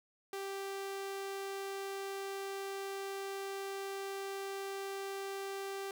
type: tone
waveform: sawtooth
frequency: 392 Hz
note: G4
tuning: in tune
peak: -35 dBFS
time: 0.33-5.91 s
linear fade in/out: 2 ms
effects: none